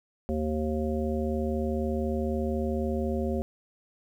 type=harmonic tone; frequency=77 Hz; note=D#2; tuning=17 cents flat; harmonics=1 / 3 / 5 / 7 / 9; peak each=-31 / -30 / -33 / -34 / -40 dBFS; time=0.29-3.42 s; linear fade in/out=0 ms; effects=10-bit